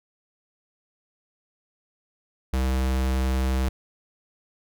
square tone, 65.1 Hz, C2, 8 cents flat, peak -22 dBFS, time 2.53-3.69 s, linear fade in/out 5 ms, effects none

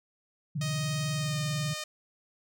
sine tone with vibrato, 146.83 Hz, D3, in tune, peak -29 dBFS, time 0.55-1.74 s, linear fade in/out 10 ms, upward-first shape sine, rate 20 Hz, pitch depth 210 cents each way
5% pulse tone with pitch glide, 624 to 612.2 Hz, D#5 to D#5, +5 to -28 cents, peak -23 dBFS, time 0.61-1.84 s, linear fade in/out 5 ms, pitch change -33 cents, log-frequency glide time 1.13-1.38 s
effects none

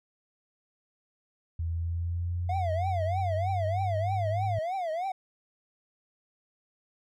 sine exponential sweep, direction up, 82.41 to 103.83 Hz, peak -28 dBFS, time 1.59-4.59 s, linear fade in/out 5 ms
triangle tone with vibrato, 698.5 Hz, F5, in tune, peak -27 dBFS, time 2.49-5.12 s, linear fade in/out 5 ms, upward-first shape triangle, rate 3.2 Hz, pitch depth 220 cents each way
effects none

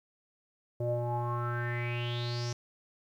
square tone with low-pass filter sweep, 120 Hz, B2, 49 cents flat, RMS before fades -33 dBFS, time 0.8-2.53 s, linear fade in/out 5 ms, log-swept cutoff 520 to 5900 Hz, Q 7.5, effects 11-bit

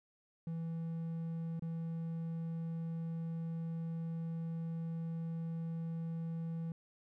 triangle tone with dropouts, 164.81 Hz, E3, in tune, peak -35 dBFS, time 0.47-6.72 s, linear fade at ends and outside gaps 2 ms, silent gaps 1.595-1.622 s, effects none

